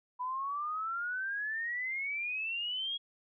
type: exponential sweep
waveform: sine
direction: up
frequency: 985 to 3322 Hz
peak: -33 dBFS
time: 0.19-2.98 s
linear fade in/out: 20 ms
effects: none

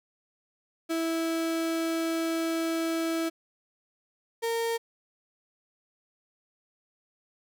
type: tone pair in turn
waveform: 35% pulse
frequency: 328 / 460.3 Hz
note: E4 / A#4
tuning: -9 / -22 cents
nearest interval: tritone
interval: 587 cents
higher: second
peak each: -25 dBFS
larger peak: neither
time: 0.89-3.3 / 4.42-4.78 s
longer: first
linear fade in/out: 20 ms
effects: none

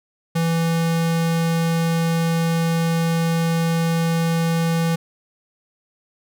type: tone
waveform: square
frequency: 165.7 Hz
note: E3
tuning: 9 cents sharp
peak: -18 dBFS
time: 0.35-4.96 s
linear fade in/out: 10 ms
effects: none

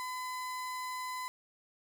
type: tone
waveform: 35% pulse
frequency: 1011 Hz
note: B5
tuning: 40 cents sharp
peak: -35 dBFS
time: 0-1.28 s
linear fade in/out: 0 ms
effects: none

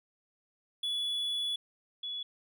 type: tone pair in turn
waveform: triangle / sine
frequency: 3415 / 3401 Hz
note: G#7 / G#7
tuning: +48 / +40 cents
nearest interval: unison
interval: 8 cents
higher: first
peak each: -29 / -35 dBFS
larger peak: first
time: 0.83-1.56 / 2.03-2.23 s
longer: first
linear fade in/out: 5 ms
effects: none

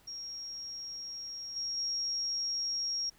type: tone with level steps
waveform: sine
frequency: 5588 Hz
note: F8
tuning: in tune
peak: -39 / -33 / -31 dBFS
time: 0.07-3.1 s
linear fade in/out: 10 ms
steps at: 1.56 / 1.77 s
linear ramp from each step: 5 ms
effects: pink hiss -64 dBFS RMS until 3.18 s

